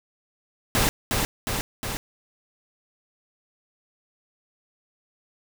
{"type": "noise with echo", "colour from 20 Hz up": "pink", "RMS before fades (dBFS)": -21, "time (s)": [0.75, 0.89], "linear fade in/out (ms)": 0, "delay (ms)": 360, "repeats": 3, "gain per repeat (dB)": -3, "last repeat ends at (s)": 1.97, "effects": []}